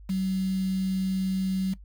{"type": "tone with quantisation", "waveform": "sine", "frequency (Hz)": 189.3, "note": "F#3", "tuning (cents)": 40, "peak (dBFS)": -24, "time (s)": [0.09, 1.74], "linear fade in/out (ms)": 10, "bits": 7, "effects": ["noise-tail reverb RT60 0.1 s tail -17 dB re dry", "added 50 Hz sine -44 dBFS peak until 1.84 s"]}